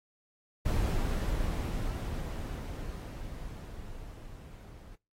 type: noise with level ramp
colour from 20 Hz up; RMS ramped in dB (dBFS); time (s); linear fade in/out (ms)
brown; -28 to -49; 0.65-4.96; 10
effects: noise-tail reverb RT60 0.3 s tail -26 dB re dry + AAC 48 kbps